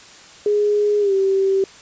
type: tone with pitch glide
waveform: sine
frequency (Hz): 415.3 to 387.5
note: G#4 to G4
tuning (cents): 0 to -20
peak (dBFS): -14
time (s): 0.46-1.64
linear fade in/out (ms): 2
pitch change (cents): -120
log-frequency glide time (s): 1-1.13
effects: white hiss -43 dBFS RMS until 1.81 s + resampled to 16000 Hz